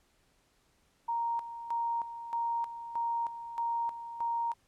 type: tone with tremolo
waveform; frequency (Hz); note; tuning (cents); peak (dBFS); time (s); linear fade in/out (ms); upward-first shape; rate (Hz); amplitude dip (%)
sine; 932.3; A#5; 0; -29; 1.08-4.54; 10; square; 1.6; 70
effects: pink hiss -70 dBFS RMS until 4.67 s + low-pass 11000 Hz 12 dB/octave